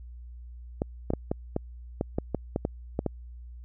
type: clicks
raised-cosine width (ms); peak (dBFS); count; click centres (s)
2; -13; 12; 0.819 / 1.104 / 1.136 / 1.315 / 1.564 / 2.011 / 2.185 / 2.347 / 2.561 / 2.651 / 2.991 / 3.063
effects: added 60 Hz sine -41 dBFS peak until 3.64 s